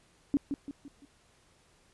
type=tone with echo; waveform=sine; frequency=282.6 Hz; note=C#4; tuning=34 cents sharp; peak=-22 dBFS; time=0.34-0.37 s; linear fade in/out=0 ms; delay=170 ms; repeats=4; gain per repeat=-7 dB; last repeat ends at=1.05 s; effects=pink hiss -65 dBFS RMS until 1.93 s + resampled to 24000 Hz

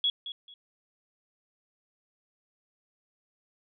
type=tone with echo; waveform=sine; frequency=3352 Hz; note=G#7; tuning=15 cents sharp; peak=-23 dBFS; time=0.04-0.1 s; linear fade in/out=2 ms; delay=220 ms; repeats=2; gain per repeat=-12 dB; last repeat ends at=0.54 s; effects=none

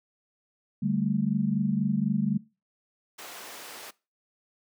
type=chord; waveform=sine; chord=D suspended fourth; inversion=none; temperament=equal; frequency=146.83 / 196 / 220 Hz; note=D3 / G3 / A3; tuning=0 / 0 / 0 cents; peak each=-30 / -27 / -28 dBFS; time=0.82-2.38 s; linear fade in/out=10 ms
type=high-pass noise; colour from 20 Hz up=pink; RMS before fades=-43 dBFS; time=3.18-3.91 s; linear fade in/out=10 ms; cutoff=480 Hz; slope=12 dB/octave
effects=noise-tail reverb RT60 0.3 s tail -22 dB re dry

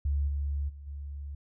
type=tone with level steps; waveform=sine; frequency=71.2 Hz; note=C#2; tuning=47 cents sharp; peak=-25 / -28 / -42 / -36 dBFS; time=0.05-1.35 s; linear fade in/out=5 ms; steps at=0.27 / 0.68 / 0.86 s; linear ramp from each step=20 ms; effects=none

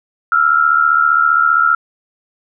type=tone pair together; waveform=sine; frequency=1327 / 1402.2 Hz; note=E6 / F6; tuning=+11 / +7 cents; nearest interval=minor second; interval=96 cents; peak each=-12 dBFS; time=0.32-1.75 s; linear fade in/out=2 ms; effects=none

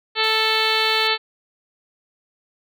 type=harmonic tone; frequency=440 Hz; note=A4; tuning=in tune; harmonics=1 / 2 / 3 / 4 / 5 / 6 / 7 / 8 / 9 / 10; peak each=-26 / -26 / -26 / -26 / -26 / -26 / -26 / -26 / -26 / -26 dBFS; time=0.15-1.18 s; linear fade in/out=50 ms
type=high-pass noise; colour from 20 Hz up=pink; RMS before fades=-42 dBFS; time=0.23-1.08 s; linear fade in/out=10 ms; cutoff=3000 Hz; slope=48 dB/octave
effects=none

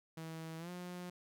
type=tone with pitch glide; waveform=sawtooth; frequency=161.8 to 178.49 Hz; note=E3 to F3; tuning=-32 to +38 cents; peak=-40 dBFS; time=0.17-1.1 s; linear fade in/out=5 ms; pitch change=+170 cents; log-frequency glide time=0.58-0.7 s; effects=none

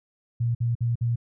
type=tone bursts; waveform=sine; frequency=118 Hz; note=A#2; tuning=22 cents sharp; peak=-21 dBFS; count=4; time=0.4-1.159 s; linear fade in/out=10 ms; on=150 ms; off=53 ms; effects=none

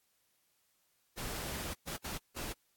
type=noise bursts at uneven times; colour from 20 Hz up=pink; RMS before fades=-40 dBFS; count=4; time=1.17-1.74 / 1.87-1.97 / 2.04-2.18 / 2.36-2.53 s; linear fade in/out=10 ms; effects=white hiss -75 dBFS RMS until 2.76 s + AAC 64 kbps

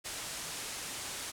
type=low-pass noise; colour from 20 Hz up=white; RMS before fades=-41 dBFS; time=0.04-1.32 s; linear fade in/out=20 ms; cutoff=9900 Hz; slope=24 dB/octave; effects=none

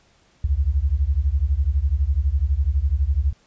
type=beating tone pair; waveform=sine; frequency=64.1 / 76.1 Hz; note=C2 / D#2; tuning=-35 / -38 cents; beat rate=12 Hz; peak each=-20 dBFS; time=0.44-3.33 s; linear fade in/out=5 ms; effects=pink hiss -59 dBFS RMS until 3.46 s + resampled to 16000 Hz

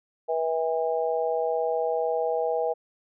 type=harmonic tone; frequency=162.1 Hz; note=E3; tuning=29 cents flat; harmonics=3 / 4 / 5; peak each=-26 / -28 / -30 dBFS; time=0.28-2.74 s; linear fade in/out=20 ms; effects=none

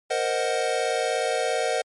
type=chord; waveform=square; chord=C half-diminished seventh; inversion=third; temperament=equal; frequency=466.2 / 523.3 / 622.3 / 740 Hz; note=Bb4 / C5 / Eb5 / Gb5; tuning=0 / 0 / 0 / 0 cents; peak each=-29 dBFS; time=0.1-1.82 s; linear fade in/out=10 ms; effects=MP3 48 kbps

